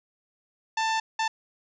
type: tone bursts at uneven times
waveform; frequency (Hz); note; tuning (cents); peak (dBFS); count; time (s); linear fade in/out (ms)
sawtooth; 888; A5; +16; -20; 2; 0.77-1 / 1.19-1.28; 5
effects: resampled to 16000 Hz + 9-bit